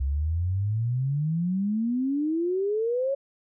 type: exponential sweep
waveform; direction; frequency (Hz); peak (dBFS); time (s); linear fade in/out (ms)
sine; up; 65.41 to 560; -23; 0-3.15; 10
effects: none